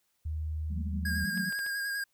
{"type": "tone", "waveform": "sine", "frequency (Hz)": 77.78, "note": "D#2", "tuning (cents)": 0, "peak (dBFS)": -31, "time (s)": [0.25, 1.25], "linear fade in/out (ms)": 10}
{"type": "band-pass noise", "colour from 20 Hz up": "white", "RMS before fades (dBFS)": -37, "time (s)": [0.7, 1.51], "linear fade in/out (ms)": 10, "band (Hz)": [170, 210], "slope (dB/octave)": 96}
{"type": "tone with vibrato", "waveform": "square", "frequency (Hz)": 1628, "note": "G#6", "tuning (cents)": -35, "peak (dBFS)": -32, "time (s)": [1.05, 2.04], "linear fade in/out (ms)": 5, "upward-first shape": "square", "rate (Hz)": 10, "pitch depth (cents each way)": 20}
{"type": "clicks", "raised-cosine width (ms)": 0.3, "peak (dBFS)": -31, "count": 4, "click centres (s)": [1.375, 1.525, 1.591, 1.664]}
{"effects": ["white hiss -75 dBFS RMS until 2.13 s"]}